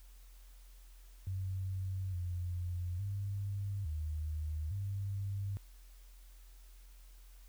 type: tone with pitch steps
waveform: sine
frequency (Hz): 94.5 / 88.4 / 99.6 / 77.2 / 98.9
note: F#2 / F2 / G2 / D#2 / G2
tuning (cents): +37 / +22 / +28 / -13 / +16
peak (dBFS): -35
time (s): 1.27-5.57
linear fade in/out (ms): 0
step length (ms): 860
effects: added 43 Hz sine -53 dBFS peak until 7.48 s + white hiss -66 dBFS RMS until 7.48 s